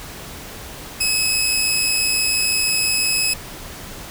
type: tone pair together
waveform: 20% pulse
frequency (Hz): 2573 / 5040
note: E7 / D#8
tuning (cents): -43 / +21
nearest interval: octave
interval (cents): 1164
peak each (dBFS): -15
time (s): 1-3.34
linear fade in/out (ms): 10
effects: pink hiss -35 dBFS RMS until 4.1 s